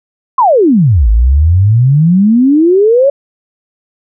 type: exponential two-way sweep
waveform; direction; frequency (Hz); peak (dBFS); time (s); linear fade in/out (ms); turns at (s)
sine; down then up; 1100 to 51.6 to 573; -4; 0.38-3.1; 5; 1.09
effects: none